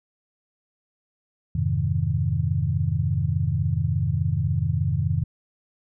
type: chord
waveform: sine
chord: F minor seventh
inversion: none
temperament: equal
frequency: 87.31 / 103.83 / 130.81 / 155.56 Hz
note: F2 / Ab2 / C3 / Eb3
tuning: 0 / 0 / 0 / 0 cents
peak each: -26 dBFS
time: 1.55-5.24 s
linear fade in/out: 5 ms
effects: none